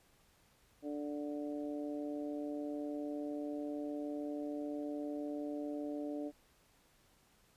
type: harmonic tone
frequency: 146.83 Hz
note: D3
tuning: in tune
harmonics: 2 / 3 / 4 / 5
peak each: -39 / -47 / -45 / -54 dBFS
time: 0.82-6.32 s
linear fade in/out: 50 ms
effects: pink hiss -69 dBFS RMS until 7.56 s + resampled to 32000 Hz